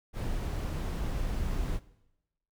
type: noise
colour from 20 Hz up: brown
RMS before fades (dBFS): -32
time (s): 0.13-1.8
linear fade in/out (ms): 50
effects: noise-tail reverb RT60 0.9 s tail -19 dB re dry